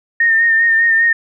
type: tone with vibrato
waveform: sine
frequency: 1828 Hz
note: A#6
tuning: 34 cents flat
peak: -9 dBFS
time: 0.2-1.13 s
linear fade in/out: 5 ms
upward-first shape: sine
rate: 5 Hz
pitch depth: 33 cents each way
effects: none